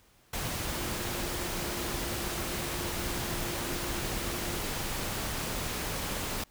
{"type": "tone in noise", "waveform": "sine", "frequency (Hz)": 349.2, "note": "F4", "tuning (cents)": 0, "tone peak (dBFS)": -42, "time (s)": [0.77, 4.6], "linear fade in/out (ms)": 5, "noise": "pink", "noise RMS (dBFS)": -34, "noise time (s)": [0.33, 6.44], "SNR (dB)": -11, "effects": ["pink hiss -63 dBFS RMS until 6.5 s"]}